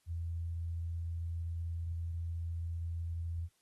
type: tone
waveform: sine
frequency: 83.9 Hz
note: E2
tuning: 31 cents sharp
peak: -35 dBFS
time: 0.06-3.49 s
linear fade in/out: 50 ms
effects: white hiss -75 dBFS RMS until 3.61 s + AAC 32 kbps